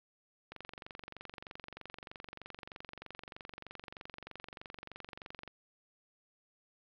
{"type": "click train", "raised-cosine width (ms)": 0.3, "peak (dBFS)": -29, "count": 116, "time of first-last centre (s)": [0.52, 5.477], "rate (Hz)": 23.2, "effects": ["low-pass 5000 Hz 12 dB/octave", "11-bit"]}